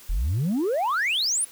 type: exponential sweep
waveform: sine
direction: up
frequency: 36 to 10620 Hz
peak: -19 dBFS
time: 0.09-1.45 s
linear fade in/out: 10 ms
effects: tanh soft clip ceiling -20 dBFS + white hiss -48 dBFS RMS until 1.51 s